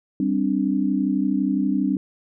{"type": "chord", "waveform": "sine", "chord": "G suspended fourth", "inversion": "none", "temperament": "equal", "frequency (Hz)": [196, 261.6, 293.7], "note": ["G3", "C4", "D4"], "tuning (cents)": [0, 0, 0], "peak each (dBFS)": -23, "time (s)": [0.2, 1.97], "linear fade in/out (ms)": 2, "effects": []}